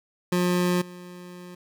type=tone with level steps; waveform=25% pulse; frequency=178.4 Hz; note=F3; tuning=37 cents sharp; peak=-17 / -36 dBFS; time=0.32-1.55 s; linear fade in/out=5 ms; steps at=0.81 s; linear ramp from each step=10 ms; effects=none